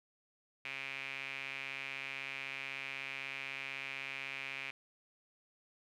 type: tone with band-pass filter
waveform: sawtooth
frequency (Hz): 136.1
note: C#3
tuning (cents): -31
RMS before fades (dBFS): -43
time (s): 0.65-4.71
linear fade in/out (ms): 2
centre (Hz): 2400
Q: 6
effects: none